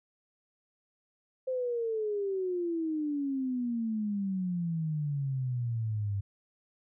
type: exponential sweep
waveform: sine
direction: down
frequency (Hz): 523.3 to 98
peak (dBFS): -29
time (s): 1.47-6.21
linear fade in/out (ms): 10
effects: none